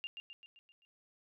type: tone with echo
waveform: sine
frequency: 2798 Hz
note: F7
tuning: 3 cents sharp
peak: -38 dBFS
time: 0.04-0.07 s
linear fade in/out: 0 ms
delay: 130 ms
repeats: 6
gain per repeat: -5 dB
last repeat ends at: 0.85 s
effects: none